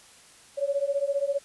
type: beating tone pair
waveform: sine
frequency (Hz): 554 / 569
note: C#5 / C#5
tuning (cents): -1 / +45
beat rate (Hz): 15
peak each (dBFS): -27 / -27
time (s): 0.57-1.39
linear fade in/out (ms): 20
effects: white hiss -53 dBFS RMS until 1.44 s + resampled to 24000 Hz